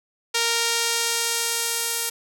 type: tone with band-pass filter sweep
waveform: sawtooth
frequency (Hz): 464.4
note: A#4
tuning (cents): -7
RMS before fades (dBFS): -24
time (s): 0.34-2.1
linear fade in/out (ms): 10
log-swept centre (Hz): 5100 to 11000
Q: 0.79
effects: none